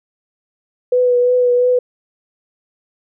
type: tone with vibrato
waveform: sine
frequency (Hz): 493.9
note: B4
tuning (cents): 0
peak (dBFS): -10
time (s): 0.92-1.79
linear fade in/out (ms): 5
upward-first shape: triangle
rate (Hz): 2.9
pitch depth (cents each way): 24
effects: none